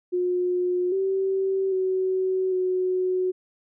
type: tone with pitch steps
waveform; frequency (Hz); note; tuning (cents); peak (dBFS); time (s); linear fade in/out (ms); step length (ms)
sine; 359.5 / 384.7 / 375.2 / 368.8; F#4 / G4 / F#4 / F#4; -50 / -33 / +24 / -6; -21; 0.12-3.32; 20; 800
effects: none